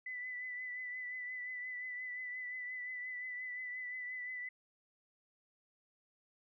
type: tone with vibrato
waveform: sine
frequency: 1995 Hz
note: B6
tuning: 17 cents sharp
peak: -40 dBFS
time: 0.06-4.49 s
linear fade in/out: 5 ms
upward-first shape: triangle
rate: 5.7 Hz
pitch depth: 32 cents each way
effects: none